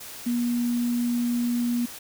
sine tone in noise, 240 Hz, B3, 49 cents flat, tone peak -22 dBFS, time 0.26-1.86 s, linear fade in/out 10 ms, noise white, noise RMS -40 dBFS, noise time 0-1.99 s, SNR +15 dB, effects none

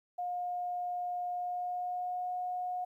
sine tone with pitch glide, 714 to 724.4 Hz, F5 to F#5, +38 to -37 cents, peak -33 dBFS, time 0.18-2.85 s, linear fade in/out 10 ms, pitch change +25 cents, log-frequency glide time 1.32-2.3 s, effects 12-bit

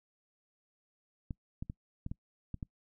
clicks, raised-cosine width 5 ms, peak -26 dBFS, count 7, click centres 1.308 / 1.625 / 1.699 / 2.064 / 2.115 / 2.543 / 2.628 s, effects noise-tail reverb RT60 0.1 s tail -25 dB re dry

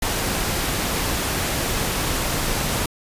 pink noise, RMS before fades -23 dBFS, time 0.02-2.86 s, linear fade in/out 5 ms, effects resampled to 32000 Hz

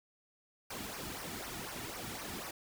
pink noise with flanger, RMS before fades -43 dBFS, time 0.7-2.51 s, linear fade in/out 5 ms, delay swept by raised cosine 0.26 to 1.96 ms, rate 4 Hz, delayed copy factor -0.7, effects none

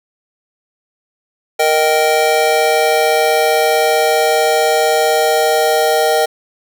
square chord, Eb major, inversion second, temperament just, 466.7 / 622.3 / 777.8 Hz, Bb4 / Eb5 / G5, +2 / 0 / -14 cents, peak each -16 dBFS, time 1.59-6.26 s, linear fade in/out 10 ms, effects none

